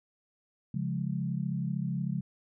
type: chord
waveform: sine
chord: Db major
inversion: none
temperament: equal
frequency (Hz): 138.59 / 174.61 / 207.7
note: Db3 / F3 / Ab3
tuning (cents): 0 / 0 / 0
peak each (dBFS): -33 / -33 / -36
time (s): 0.74-2.21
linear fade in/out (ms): 5
effects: none